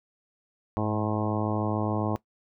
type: harmonic tone with a mistuned harmonic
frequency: 107.1 Hz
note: A2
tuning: 46 cents flat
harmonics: 1 / 2 / 3 / 4 / 5 / 6 / 7 / 8 / 9 / 10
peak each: -30 / -31 / -32 / -36 / -36 / -36 / -37 / -38 / -39 / -38 dBFS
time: 0.77-2.16 s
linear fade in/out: 0 ms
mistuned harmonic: 1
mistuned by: -49 cents
effects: noise-tail reverb RT60 0.1 s tail -18 dB re dry